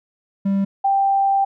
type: tone pair in turn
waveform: triangle / sine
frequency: 196.6 / 786.4 Hz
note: G3 / G5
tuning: +5 / +5 cents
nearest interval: 2 octaves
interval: 2400 cents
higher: second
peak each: -14 dBFS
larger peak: neither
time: 0.45-0.65 / 0.84-1.45 s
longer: second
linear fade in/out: 10 ms
effects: none